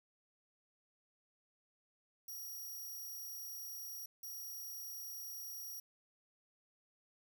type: tone bursts at uneven times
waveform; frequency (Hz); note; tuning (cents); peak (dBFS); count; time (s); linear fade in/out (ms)
5% pulse; 5690; F8; +31; -39; 2; 2.28-4.06 / 4.23-5.8; 5
effects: none